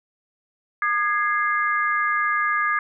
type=chord; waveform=sine; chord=Ab major; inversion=second; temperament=equal with one note detuned; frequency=1217.5 / 1661.2 / 2093 Hz; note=Eb6 / Ab6 / C7; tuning=-38 / 0 / 0 cents; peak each=-22 / -23 / -27 dBFS; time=0.82-2.79 s; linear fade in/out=2 ms; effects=none